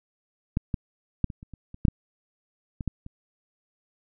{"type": "clicks", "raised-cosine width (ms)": 5, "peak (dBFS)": [-11, -14, -9, -24, -30, -29, -28, -6, -10, -20, -14, -27], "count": 12, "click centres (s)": [0.571, 0.742, 1.243, 1.302, 1.429, 1.537, 1.744, 1.852, 1.883, 2.808, 2.877, 3.064], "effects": []}